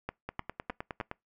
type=two click trains; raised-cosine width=0.5 ms; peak=-21 / -19 dBFS; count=9 / 4; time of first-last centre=0.29-1.114 / 0.09-1.002 s; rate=9.71 / 3.29 Hz; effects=noise-tail reverb RT60 0.2 s tail -25 dB re dry